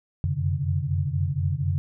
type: tone cluster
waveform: sine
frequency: 89.4 / 93.5 / 133.7 / 146.8 Hz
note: F2 / F#2 / C3 / D3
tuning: +41 / +19 / +38 / 0 cents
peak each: -28 dBFS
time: 0.24-1.78 s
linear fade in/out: 0 ms
effects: none